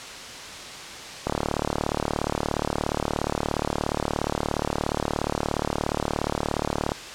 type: click train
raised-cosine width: 1 ms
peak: -9 dBFS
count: 210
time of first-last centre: 1.27-6.919 s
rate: 37 Hz
effects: white hiss -37 dBFS RMS until 7.14 s + low-pass 6000 Hz 12 dB/octave